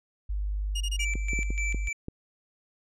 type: tone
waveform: sine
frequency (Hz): 50.4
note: G1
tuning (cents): +49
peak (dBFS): -27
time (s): 0.29-1.89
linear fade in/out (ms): 10
type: tone bursts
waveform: sawtooth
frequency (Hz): 2854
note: F7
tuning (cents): +37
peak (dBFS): -28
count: 4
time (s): 0.75-1.05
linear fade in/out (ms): 10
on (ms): 57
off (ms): 24
type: tone with tremolo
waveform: square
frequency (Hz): 2326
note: D7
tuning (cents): -17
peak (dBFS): -30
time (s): 0.99-1.93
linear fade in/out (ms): 5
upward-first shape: square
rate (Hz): 3.4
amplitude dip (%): 75
type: clicks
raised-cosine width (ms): 3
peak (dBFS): -22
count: 6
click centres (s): 1.155 / 1.333 / 1.39 / 1.505 / 1.746 / 2.084
effects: resampled to 24000 Hz